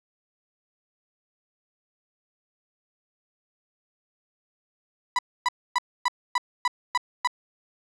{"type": "tone bursts", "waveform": "35% pulse", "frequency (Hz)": 987, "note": "B5", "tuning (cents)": -1, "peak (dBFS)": -18, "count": 8, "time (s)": [5.16, 7.274], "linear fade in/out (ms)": 2, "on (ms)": 28, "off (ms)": 270, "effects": ["low-pass 6000 Hz 12 dB/octave"]}